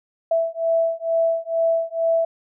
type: beating tone pair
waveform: sine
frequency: 659.3 / 661.5 Hz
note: E5 / E5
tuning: 0 / +6 cents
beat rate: 2.2 Hz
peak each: -21 dBFS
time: 0.31-2.25 s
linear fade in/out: 5 ms
effects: none